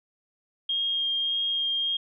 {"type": "tone with vibrato", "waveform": "sine", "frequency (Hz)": 3231, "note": "G#7", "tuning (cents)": -48, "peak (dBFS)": -24, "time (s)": [0.69, 1.97], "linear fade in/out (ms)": 5, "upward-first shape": "sine", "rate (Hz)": 1.7, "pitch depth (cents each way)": 10, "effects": []}